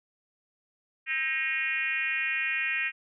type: tone with frequency modulation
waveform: sine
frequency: 2165 Hz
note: C#7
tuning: 41 cents flat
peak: -26 dBFS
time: 1.06-2.92 s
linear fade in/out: 50 ms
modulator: 286 Hz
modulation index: 1.8
effects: none